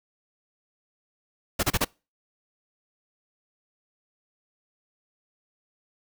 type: noise bursts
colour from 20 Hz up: pink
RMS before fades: -23 dBFS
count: 4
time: 1.59-1.848 s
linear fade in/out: 10 ms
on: 42 ms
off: 30 ms
effects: noise-tail reverb RT60 0.3 s tail -26 dB re dry